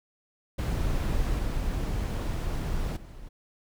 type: noise with level steps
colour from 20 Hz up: brown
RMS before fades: -27 / -29 / -44 dBFS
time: 0.58-3.29 s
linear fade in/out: 10 ms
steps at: 1.38 / 2.96 s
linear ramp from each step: 10 ms
effects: none